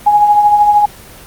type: tone with tremolo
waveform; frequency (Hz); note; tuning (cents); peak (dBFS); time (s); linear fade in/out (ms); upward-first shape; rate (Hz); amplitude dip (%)
sine; 830.6; G#5; 0; -3; 0.06-0.86; 10; triangle; 13; 55
effects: pink hiss -35 dBFS RMS until 1.26 s + Opus 24 kbps